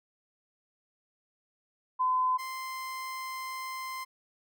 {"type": "tone pair in turn", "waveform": ["sine", "30% pulse"], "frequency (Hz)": [1019, 1042.2], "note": ["C6", "C6"], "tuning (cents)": [-46, -7], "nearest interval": "unison", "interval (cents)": 39, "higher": "second", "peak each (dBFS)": [-24, -33], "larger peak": "first", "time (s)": [[1.99, 2.38], [2.38, 4.05]], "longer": "second", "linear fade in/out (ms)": 20, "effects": []}